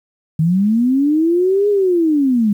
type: linear two-way sweep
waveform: sine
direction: up then down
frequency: 153 to 416.8 to 199 Hz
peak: -11 dBFS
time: 0.39-2.53 s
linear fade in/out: 5 ms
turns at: 1.69 s
effects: 8-bit